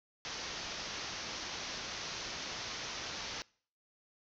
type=low-pass noise; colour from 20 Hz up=white; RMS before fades=-42 dBFS; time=0.25-3.42 s; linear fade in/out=0 ms; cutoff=6300 Hz; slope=96 dB/octave; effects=noise-tail reverb RT60 0.5 s tail -24 dB re dry